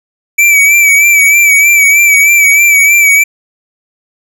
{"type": "tone with vibrato", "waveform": "square", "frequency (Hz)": 2303, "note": "D7", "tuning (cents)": -34, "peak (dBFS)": -4, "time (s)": [0.38, 3.24], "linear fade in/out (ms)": 10, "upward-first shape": "sine", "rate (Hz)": 3.2, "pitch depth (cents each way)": 46, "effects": []}